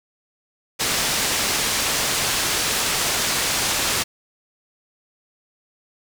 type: low-pass noise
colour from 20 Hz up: white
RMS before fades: -22 dBFS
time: 0.79-4.04 s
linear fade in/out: 20 ms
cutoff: 7600 Hz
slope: 12 dB/octave
effects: none